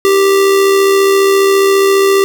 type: tone with amplitude modulation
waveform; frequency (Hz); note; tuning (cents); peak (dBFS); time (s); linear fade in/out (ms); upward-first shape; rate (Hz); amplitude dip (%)
square; 392; G4; 0; -6; 0.05-2.24; 0; sine; 74.7; 35
effects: none